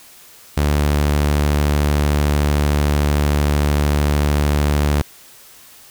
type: tone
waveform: sawtooth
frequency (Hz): 73.3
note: D2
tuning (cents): -3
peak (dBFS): -10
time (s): 0.57-5.02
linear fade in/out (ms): 5
effects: white hiss -44 dBFS RMS until 5.9 s